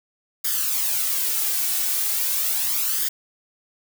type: noise with flanger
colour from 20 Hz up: blue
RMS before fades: -23 dBFS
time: 0.44-3.09 s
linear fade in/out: 10 ms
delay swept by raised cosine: 0.6 to 2.7 ms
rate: 0.38 Hz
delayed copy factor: +0.65
effects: none